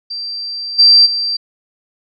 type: tone with level steps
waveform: sine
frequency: 4699 Hz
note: D8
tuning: in tune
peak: -21 / -4 / -15 dBFS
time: 0.1-1.37 s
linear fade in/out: 10 ms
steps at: 0.78 / 1.05 s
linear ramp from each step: 20 ms
effects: none